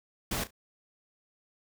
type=noise with echo; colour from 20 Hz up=pink; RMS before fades=-32 dBFS; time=0.31-0.44 s; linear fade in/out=5 ms; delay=34 ms; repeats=2; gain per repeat=-14 dB; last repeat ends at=0.508 s; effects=none